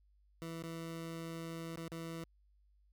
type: tone with dropouts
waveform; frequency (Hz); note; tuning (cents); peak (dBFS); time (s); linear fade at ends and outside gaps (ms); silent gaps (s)
20% pulse; 164.81; E3; 0; -37; 0.42-2.24; 0; 0.626-0.637 / 1.759-1.774 / 1.881-1.919
effects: added 50 Hz sine -66 dBFS peak until 2.92 s